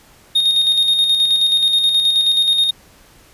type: tone with tremolo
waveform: triangle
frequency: 3702 Hz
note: A#7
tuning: 13 cents flat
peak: -9 dBFS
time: 0.35-2.71 s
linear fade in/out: 10 ms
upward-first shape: square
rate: 9.4 Hz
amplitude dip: 40%
effects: pink hiss -48 dBFS RMS until 3.33 s + resampled to 32000 Hz